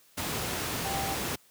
sine tone in noise, 784 Hz, G5, in tune, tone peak -33 dBFS, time 0.85-1.15 s, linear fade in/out 10 ms, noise pink, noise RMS -32 dBFS, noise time 0.17-1.36 s, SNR -4 dB, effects white hiss -61 dBFS RMS until 1.5 s + high-pass 80 Hz 12 dB/octave

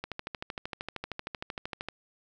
click train, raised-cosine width 0.3 ms, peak -19 dBFS, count 25, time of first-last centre 0.04-1.886 s, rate 13 Hz, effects none

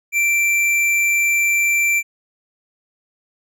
sine tone with tanh clipping, 2349 Hz, D7, in tune, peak -16 dBFS, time 0.12-2.03 s, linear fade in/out 50 ms, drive 14 dB, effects none

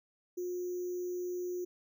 sine tone with sample-and-hold, 357.7 Hz, F4, 41 cents sharp, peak -34 dBFS, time 0.37-1.65 s, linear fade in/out 10 ms, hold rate 6300 Hz, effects none

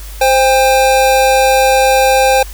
square tone pair together, 523.6 / 803 Hz, C5 / G5, +1 / +41 cents, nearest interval perfect fifth, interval 740 cents, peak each -11 dBFS, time 0.21-2.43 s, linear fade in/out 5 ms, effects added 50 Hz sine -26 dBFS peak until 2.53 s + white hiss -35 dBFS RMS until 2.53 s

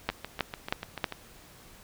two click trains, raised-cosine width 0.3 ms, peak -19 / -10 dBFS, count 8 / 4, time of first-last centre 0.1-1.123 / 0.09-1.042 s, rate 6.84 / 3.15 Hz, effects pink hiss -53 dBFS RMS until 1.83 s

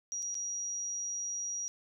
sine tone with dropouts, 5750 Hz, F8, 50 cents sharp, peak -34 dBFS, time 0.12-1.68 s, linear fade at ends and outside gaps 0 ms, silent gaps 0.223-0.227 / 0.344-0.352 s, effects none

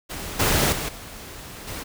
pink noise with level steps, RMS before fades -33 / -20 / -28 / -39 / -33 dBFS, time 0.09-1.84 s, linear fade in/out 20 ms, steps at 0.39 / 0.72 / 0.88 / 1.67 s, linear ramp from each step 10 ms, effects none

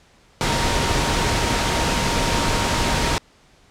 sine tone in noise, 932.3 Hz, A#5, in tune, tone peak -28 dBFS, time 0.41-3.18 s, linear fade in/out 0 ms, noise pink, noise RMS -20 dBFS, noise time 0.41-3.18 s, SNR -11 dB, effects pink hiss -54 dBFS RMS until 3.7 s + low-pass 7000 Hz 12 dB/octave

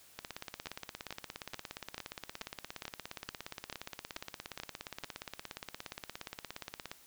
two click trains, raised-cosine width 0.2 ms, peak -22 / -23 dBFS, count 11 / 116, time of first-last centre 0.67-5.037 / 0.19-6.915 s, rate 2.29 / 17.1 Hz, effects white hiss -60 dBFS RMS until 7.06 s

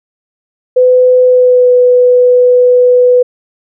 sine tone with pitch glide, 504 to 495.9 Hz, B4 to B4, +35 to +7 cents, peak -3 dBFS, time 0.76-3.23 s, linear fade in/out 10 ms, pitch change -28 cents, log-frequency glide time 1.24-1.72 s, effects none

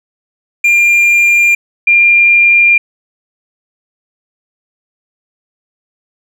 triangle / sine tone pair in turn, 2396 / 2396 Hz, D7 / D7, +34 / +34 cents, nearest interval unison, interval 0 cents, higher neither, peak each -4 dBFS, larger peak neither, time 0.64-1.55 / 1.87-2.78 s, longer neither, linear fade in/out 5 ms, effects none

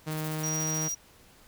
sawtooth tone with pitch glide, 155.56 to 156.64 Hz, D#3 to D#3, 0 to +12 cents, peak -27 dBFS, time 0.06-0.89 s, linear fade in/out 20 ms, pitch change +12 cents, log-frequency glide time 0.29-0.66 s
blue noise with tremolo, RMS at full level -41 dBFS, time 0.1-0.95 s, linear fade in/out 20 ms, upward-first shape square, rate 14 Hz, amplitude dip 55%
triangle tone, 5740 Hz, F8, 47 cents sharp, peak -29 dBFS, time 0.43-0.95 s, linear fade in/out 10 ms
effects pink hiss -57 dBFS RMS until 1.47 s

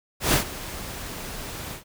pink noise with ADSR envelope, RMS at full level -18 dBFS, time 0.2-1.84 s, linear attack 130 ms, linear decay 110 ms, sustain -17 dB, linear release 120 ms, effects none

